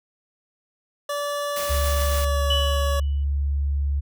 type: tone with pitch glide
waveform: 25% pulse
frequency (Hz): 578 to 564.5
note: D5 to C#5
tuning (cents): -28 to +31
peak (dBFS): -21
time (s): 1.09-3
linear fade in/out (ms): 5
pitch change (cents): -41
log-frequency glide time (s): 2.07-2.62
type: noise with tremolo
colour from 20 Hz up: white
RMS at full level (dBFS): -31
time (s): 1.56-2.25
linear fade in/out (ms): 5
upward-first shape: triangle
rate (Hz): 7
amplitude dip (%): 25
type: tone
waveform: sine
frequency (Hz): 70.7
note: C#2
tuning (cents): +35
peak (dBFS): -20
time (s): 1.69-4.01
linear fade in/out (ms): 20
type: tone with exponential decay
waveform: sine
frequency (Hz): 2960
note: F#7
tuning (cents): 0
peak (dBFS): -19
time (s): 2.5-3.24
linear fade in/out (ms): 5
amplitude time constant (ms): 160
effects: none